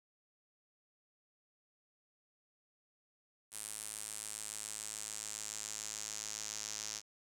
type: tone with band-pass filter sweep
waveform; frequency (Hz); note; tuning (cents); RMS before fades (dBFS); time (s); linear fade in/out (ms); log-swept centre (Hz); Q
square; 53.5; A1; -48; -44; 3.51-7.02; 50; 9400 to 6200; 3.3
effects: none